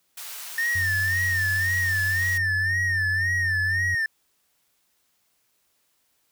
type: high-pass noise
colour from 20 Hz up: white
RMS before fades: -37 dBFS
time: 0.17-2.38 s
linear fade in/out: 5 ms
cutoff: 840 Hz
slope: 12 dB/octave
type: tone with vibrato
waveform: triangle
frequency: 1810 Hz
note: A6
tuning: 48 cents sharp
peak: -20 dBFS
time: 0.58-4.06 s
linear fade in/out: 2 ms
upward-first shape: sine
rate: 1.9 Hz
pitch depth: 87 cents each way
type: tone with pitch glide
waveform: sine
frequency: 93.6 to 91.89 Hz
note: F#2 to F#2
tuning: +20 to -11 cents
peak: -28 dBFS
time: 0.75-3.95 s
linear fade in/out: 5 ms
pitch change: -31 cents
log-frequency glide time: 2.84-3.33 s
effects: white hiss -69 dBFS RMS until 6.31 s